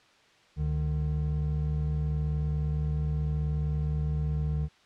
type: tone pair together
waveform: triangle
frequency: 71.79 / 150.9 Hz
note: D2 / D3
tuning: -39 / +47 cents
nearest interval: octave + minor second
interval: 1286 cents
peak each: -27 / -27 dBFS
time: 0.56-4.69 s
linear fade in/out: 50 ms
effects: white hiss -60 dBFS RMS until 4.85 s + low-pass 4000 Hz 12 dB/octave